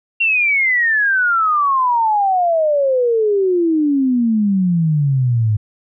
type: exponential sweep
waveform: sine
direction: down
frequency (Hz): 2762 to 103.83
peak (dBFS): -12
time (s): 0.2-5.57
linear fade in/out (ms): 10
effects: none